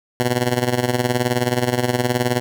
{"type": "tone with tremolo", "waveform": "10% pulse", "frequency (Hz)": 123.47, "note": "B2", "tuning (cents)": 0, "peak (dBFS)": -6, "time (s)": [0.2, 2.4], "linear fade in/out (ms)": 0, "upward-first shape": "sine", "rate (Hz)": 19, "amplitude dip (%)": 75, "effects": []}